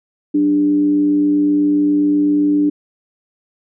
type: tone with frequency modulation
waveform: sine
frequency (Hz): 295.4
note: D4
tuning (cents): +10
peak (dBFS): -11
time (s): 0.34-2.7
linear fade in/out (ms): 10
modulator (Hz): 109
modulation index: 0.29
effects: none